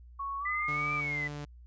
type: tone with pitch glide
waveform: sine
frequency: 1108.7 to 1216 Hz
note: C#6 to D#6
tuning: 0 to -40 cents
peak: -33 dBFS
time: 0.19-1.01 s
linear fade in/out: 10 ms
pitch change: +160 cents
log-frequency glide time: 0.39-0.49 s
type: exponential two-way sweep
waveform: sine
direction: up then down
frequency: 1975.5 to 2349 to 1977 Hz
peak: -31 dBFS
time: 0.45-1.28 s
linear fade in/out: 10 ms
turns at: 0.94 s
type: tone with vibrato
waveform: sawtooth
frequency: 146.4 Hz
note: D3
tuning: 5 cents flat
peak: -34 dBFS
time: 0.68-1.45 s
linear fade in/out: 5 ms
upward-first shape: triangle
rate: 2.2 Hz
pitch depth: 8 cents each way
effects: added 60 Hz sine -49 dBFS peak until 1.66 s + resampled to 16000 Hz